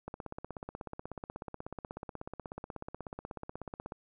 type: click train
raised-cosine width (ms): 1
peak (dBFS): -26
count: 64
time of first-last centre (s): 0.08-3.921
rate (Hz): 16.4
effects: none